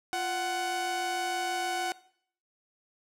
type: tone pair together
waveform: sawtooth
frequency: 349.2 / 744.9 Hz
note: F4 / F#5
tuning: 0 / +11 cents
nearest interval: octave + minor second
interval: 1311 cents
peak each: -33 / -26 dBFS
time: 0.13-1.92 s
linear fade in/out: 0 ms
effects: noise-tail reverb RT60 0.6 s tail -19 dB re dry + low-pass 11000 Hz 12 dB/octave